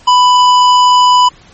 triangle tone with hard clipping, 994 Hz, B5, 11 cents sharp, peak -6 dBFS, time 0.07-1.29 s, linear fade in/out 10 ms, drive 17 dB, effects pink hiss -42 dBFS RMS until 1.53 s + MP3 32 kbps

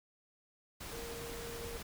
sine tone in noise, 466.2 Hz, A#4, in tune, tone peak -45 dBFS, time 0.92-1.78 s, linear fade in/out 10 ms, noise pink, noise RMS -45 dBFS, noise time 0.8-1.83 s, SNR -3 dB, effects none

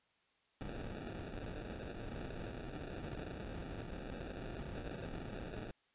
pink noise with sample-and-hold, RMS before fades -45 dBFS, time 0.61-5.71 s, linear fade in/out 0 ms, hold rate 1050 Hz, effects white hiss -75 dBFS RMS until 5.94 s + resampled to 8000 Hz

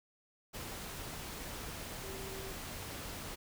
sine tone in noise, 386.7 Hz, G4, 24 cents flat, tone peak -46 dBFS, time 2.03-2.53 s, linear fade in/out 20 ms, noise pink, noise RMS -44 dBFS, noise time 0.53-3.36 s, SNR -5 dB, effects none

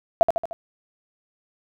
sine tone with echo, 671 Hz, E5, 31 cents sharp, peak -9 dBFS, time 0.21-0.23 s, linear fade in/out 0 ms, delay 75 ms, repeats 4, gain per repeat -5 dB, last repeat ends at 0.53 s, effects none

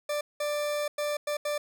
40% pulse tone bursts at uneven times, 590 Hz, D5, 8 cents sharp, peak -27 dBFS, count 5, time 0.09-0.21 / 0.4-0.88 / 0.98-1.17 / 1.27-1.37 / 1.45-1.58 s, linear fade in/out 5 ms, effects none

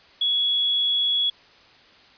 sine tone, 3364 Hz, G#7, 22 cents sharp, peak -19 dBFS, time 0.21-1.3 s, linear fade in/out 5 ms, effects white hiss -52 dBFS RMS until 2.17 s + resampled to 11025 Hz

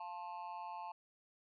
triangle tone with amplitude modulation, 880 Hz, A5, in tune, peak -37 dBFS, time 0-0.92 s, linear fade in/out 5 ms, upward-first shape sine, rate 182 Hz, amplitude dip 100%, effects resampled to 11025 Hz

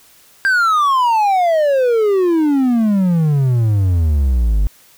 triangle exponential sweep, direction down, 1601 to 47.83 Hz, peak -9 dBFS, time 0.45-4.67 s, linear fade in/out 0 ms, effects white hiss -48 dBFS RMS until 4.97 s

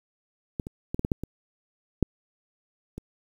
clicks, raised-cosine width 3 ms, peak -16 / -22 / -16 / -14 / -12 / -10 / -19 / -7 / -23 dBFS, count 9, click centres 0.598 / 0.669 / 0.945 / 0.994 / 1.049 / 1.118 / 1.236 / 2.027 / 2.98 s, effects 8-bit

